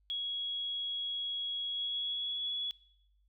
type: tone with pitch glide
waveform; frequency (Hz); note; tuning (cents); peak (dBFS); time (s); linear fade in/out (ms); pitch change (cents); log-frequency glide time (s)
sine; 3326 to 3382; G#7 to G#7; +2 to +31; -33; 0.1-2.71; 0; +29; 1.68-2.53
effects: noise-tail reverb RT60 0.8 s tail -20 dB re dry + added 50 Hz sine -67 dBFS peak until 3.28 s